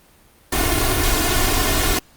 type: noise with comb filter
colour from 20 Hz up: pink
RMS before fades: -18 dBFS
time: 0.52-1.99 s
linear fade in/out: 5 ms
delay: 2.8 ms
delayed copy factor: +0.75
effects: pink hiss -52 dBFS RMS until 2.16 s + Opus 32 kbps